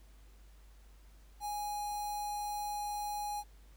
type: tone with notch filter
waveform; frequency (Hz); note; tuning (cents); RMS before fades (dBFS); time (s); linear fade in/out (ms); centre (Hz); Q
square; 829; G#5; -3; -38; 1.4-3.44; 50; 2200; 0.8
effects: added 50 Hz sine -55 dBFS peak until 3.76 s + pink hiss -67 dBFS RMS until 3.76 s